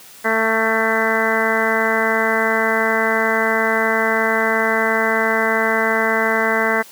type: harmonic tone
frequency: 222.9 Hz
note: A3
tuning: 23 cents sharp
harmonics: 1 / 2 / 3 / 4 / 5 / 6 / 7 / 8 / 9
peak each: -25 / -22 / -23 / -25 / -25 / -27 / -22 / -25 / -22 dBFS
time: 0.24-6.83 s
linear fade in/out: 20 ms
effects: white hiss -42 dBFS RMS until 6.91 s + high-pass 100 Hz 12 dB/octave